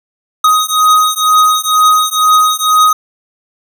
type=beating tone pair; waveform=square; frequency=1252 / 1254.1 Hz; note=D#6 / D#6; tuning=+10 / +13 cents; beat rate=2.1 Hz; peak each=-11 dBFS; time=0.44-2.93 s; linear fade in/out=5 ms; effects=none